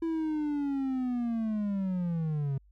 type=linear sweep; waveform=triangle; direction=down; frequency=331.8 to 133.8 Hz; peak=-26 dBFS; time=0.02-2.58 s; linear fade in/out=5 ms; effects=added 50 Hz sine -57 dBFS peak until 2.71 s